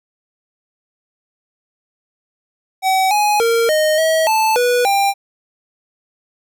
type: tone with pitch steps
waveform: square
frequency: 760 / 835 / 461.7 / 618 / 641 / 877 / 489.2 / 794 Hz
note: F#5 / G#5 / A#4 / D#5 / E5 / A5 / B4 / G5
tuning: +46 / +9 / -17 / -12 / -49 / -6 / -16 / +22 cents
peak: -13 dBFS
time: 2.82-5.14 s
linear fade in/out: 50 ms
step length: 290 ms
effects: none